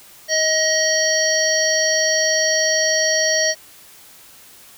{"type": "harmonic tone with a mistuned harmonic", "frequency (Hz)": 630, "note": "D#5", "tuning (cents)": 21, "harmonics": [1, 3, 5, 7, 9], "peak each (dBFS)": [-20, -21, -30, -22, -20], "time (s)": [0.28, 3.55], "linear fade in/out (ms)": 50, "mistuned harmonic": 7, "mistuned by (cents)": 26, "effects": ["white hiss -45 dBFS RMS until 4.77 s"]}